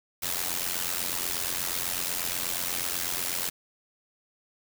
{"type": "noise with amplitude modulation", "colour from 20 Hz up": "white", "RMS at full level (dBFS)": -27, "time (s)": [0.22, 3.5], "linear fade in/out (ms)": 10, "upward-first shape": "sine", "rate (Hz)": 88.2, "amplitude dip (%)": 80, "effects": []}